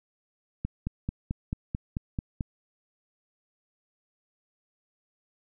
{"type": "click train", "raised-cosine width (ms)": 5, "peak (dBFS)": -17, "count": 9, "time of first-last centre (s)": [0.65, 2.408], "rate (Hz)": 4.55, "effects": []}